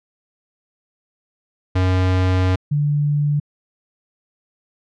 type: tone pair in turn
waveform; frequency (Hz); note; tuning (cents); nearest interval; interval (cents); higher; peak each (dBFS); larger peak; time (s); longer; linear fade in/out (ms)
square / sine; 92.5 / 146.58; F#2 / D3; 0 / -3; minor sixth; 797; second; -15; neither; 1.75-2.56 / 2.71-3.4; first; 10
effects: low-pass 4000 Hz 12 dB/octave